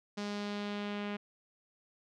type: tone with low-pass filter sweep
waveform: sawtooth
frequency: 205.3 Hz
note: G#3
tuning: 20 cents flat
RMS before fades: -38 dBFS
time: 0.17-1.17 s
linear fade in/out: 10 ms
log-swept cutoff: 5300 to 2700 Hz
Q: 1.7
effects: none